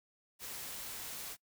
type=noise; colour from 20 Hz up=white; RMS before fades=-44 dBFS; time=0.39-1.37 s; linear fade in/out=50 ms; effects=noise-tail reverb RT60 0.1 s tail -23 dB re dry